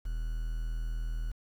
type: tone with quantisation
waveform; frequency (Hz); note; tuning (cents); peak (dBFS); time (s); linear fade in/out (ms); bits
triangle; 40.2; E1; -43; -29; 0.05-1.32; 10; 9
effects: none